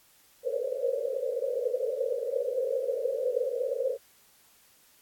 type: band-pass noise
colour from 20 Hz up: white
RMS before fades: -30 dBFS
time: 0.43-3.98 s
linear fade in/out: 50 ms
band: 470 to 540 Hz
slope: 96 dB/octave
effects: white hiss -61 dBFS RMS until 5.01 s + AAC 64 kbps